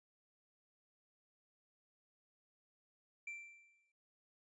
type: tone with exponential decay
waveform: triangle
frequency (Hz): 2349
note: D7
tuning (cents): 0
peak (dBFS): -40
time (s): 3.27-3.92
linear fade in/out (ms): 5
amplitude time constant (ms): 140
effects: resampled to 22050 Hz